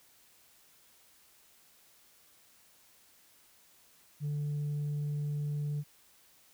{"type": "tone", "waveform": "sine", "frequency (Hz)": 146.83, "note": "D3", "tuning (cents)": 0, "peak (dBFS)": -29, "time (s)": [4.2, 5.84], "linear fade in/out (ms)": 50, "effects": ["tanh soft clip ceiling -30 dBFS", "white hiss -63 dBFS RMS until 6.53 s"]}